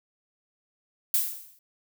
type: noise with exponential decay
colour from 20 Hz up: violet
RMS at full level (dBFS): -21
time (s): 1.14-1.59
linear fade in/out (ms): 2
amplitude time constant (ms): 97
effects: none